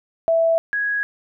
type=tone pair in turn; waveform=sine; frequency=659.3 / 1661.3 Hz; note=E5 / G#6; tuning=0 / 0 cents; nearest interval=octave + major third; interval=1600 cents; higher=second; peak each=-14 / -19 dBFS; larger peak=first; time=0.28-0.58 / 0.73-1.03 s; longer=neither; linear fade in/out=0 ms; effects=none